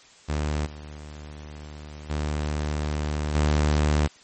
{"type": "tone with level steps", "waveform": "sawtooth", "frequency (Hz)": 75, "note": "D2", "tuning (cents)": 37, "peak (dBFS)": [-20, -34, -21, -15], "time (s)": [0.28, 4.08], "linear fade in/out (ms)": 20, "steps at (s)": [0.65, 2.09, 3.34], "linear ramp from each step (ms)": 20, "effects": ["white hiss -52 dBFS RMS until 4.23 s", "MP3 32 kbps"]}